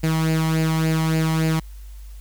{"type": "tone with flanger", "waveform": "sawtooth", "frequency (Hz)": 160, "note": "D#3", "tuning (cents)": 49, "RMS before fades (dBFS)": -20, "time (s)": [0.03, 1.6], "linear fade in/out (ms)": 10, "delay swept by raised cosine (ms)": [0.42, 0.99], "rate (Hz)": 3.5, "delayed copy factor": 0.6, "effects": ["added 50 Hz sine -35 dBFS peak until 2.2 s", "white hiss -54 dBFS RMS until 2.2 s"]}